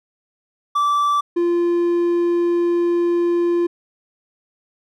triangle tone pair in turn, 1163 / 345.8 Hz, D6 / F4, -17 / -17 cents, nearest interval octave + major sixth, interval 2100 cents, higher first, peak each -13 dBFS, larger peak neither, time 0.75-1.21 / 1.36-3.67 s, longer second, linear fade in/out 10 ms, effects none

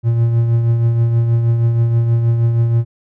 triangle tone with tremolo, 116.54 Hz, A#2, in tune, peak -7 dBFS, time 0.03-2.85 s, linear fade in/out 50 ms, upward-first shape triangle, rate 6.3 Hz, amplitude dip 45%, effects none

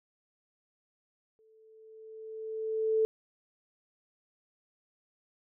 sine tone with exponential growth, 440 Hz, A4, in tune, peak -22 dBFS, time 1.39-3.05 s, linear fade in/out 0 ms, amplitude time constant 360 ms, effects none

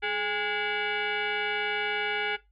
sine tone with frequency modulation, 421.7 Hz, G#4, 26 cents sharp, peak -26 dBFS, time 0.02-2.37 s, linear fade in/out 20 ms, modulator 620 Hz, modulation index 3.9, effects noise-tail reverb RT60 0.2 s tail -18 dB re dry + added 50 Hz sine -61 dBFS peak until 2.51 s

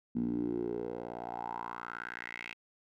10% pulse tone with band-pass filter sweep, 58.9 Hz, A#1, 19 cents sharp, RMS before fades -38 dBFS, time 0.15-2.54 s, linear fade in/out 10 ms, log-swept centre 230 to 2500 Hz, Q 5.1, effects none

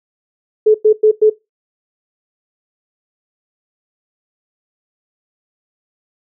sine tone bursts, 430.5 Hz, A4, 38 cents flat, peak -5 dBFS, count 4, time 0.66-1.3 s, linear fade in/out 10 ms, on 85 ms, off 100 ms, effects noise-tail reverb RT60 0.2 s tail -19 dB re dry

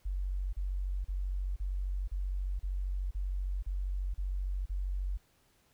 sine tone bursts, 46.84 Hz, F#1, 22 cents sharp, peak -31 dBFS, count 10, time 0.05-5.174 s, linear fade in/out 10 ms, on 480 ms, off 36 ms, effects pink hiss -69 dBFS RMS until 5.73 s

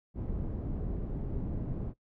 pink low-pass noise, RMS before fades -35 dBFS, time 0.14-1.94 s, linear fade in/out 50 ms, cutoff 300 Hz, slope 12 dB/octave, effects noise-tail reverb RT60 0.1 s tail -18 dB re dry

